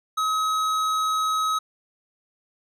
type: tone with tanh clipping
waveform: sine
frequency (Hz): 1275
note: D#6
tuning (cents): +42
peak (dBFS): -23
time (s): 0.17-1.59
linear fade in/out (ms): 10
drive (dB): 15
effects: none